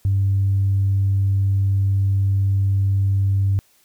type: tone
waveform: sine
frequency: 98 Hz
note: G2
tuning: in tune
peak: -14 dBFS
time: 0.05-3.59 s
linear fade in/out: 0 ms
effects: tanh soft clip ceiling -11 dBFS + white hiss -58 dBFS RMS until 3.84 s